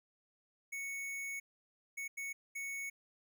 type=tone bursts at uneven times; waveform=square; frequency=2217 Hz; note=C#7; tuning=in tune; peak=-40 dBFS; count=4; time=0.72-1.4 / 1.97-2.08 / 2.17-2.33 / 2.55-2.9 s; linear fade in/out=10 ms; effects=none